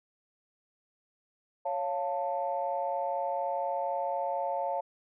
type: chord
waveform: sine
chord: Db augmented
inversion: none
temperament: equal with one note detuned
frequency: 554.4 / 698.5 / 885.1 Hz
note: Db5 / F5 / A5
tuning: 0 / 0 / +10 cents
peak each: -33 dBFS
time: 1.65-4.81 s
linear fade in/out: 10 ms
effects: tanh soft clip ceiling -19 dBFS